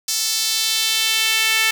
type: tone with high-pass filter sweep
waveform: sawtooth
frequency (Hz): 442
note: A4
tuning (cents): +8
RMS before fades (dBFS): -19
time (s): 0.08-1.71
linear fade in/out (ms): 5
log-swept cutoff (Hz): 5300 to 2200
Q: 1.8
effects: none